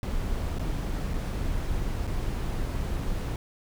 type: noise with dropouts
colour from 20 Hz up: brown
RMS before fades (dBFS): -29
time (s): 0.03-3.36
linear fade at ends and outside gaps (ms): 1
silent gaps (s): 0.586-0.594 / 1.136-1.14 / 2.07-2.075
effects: none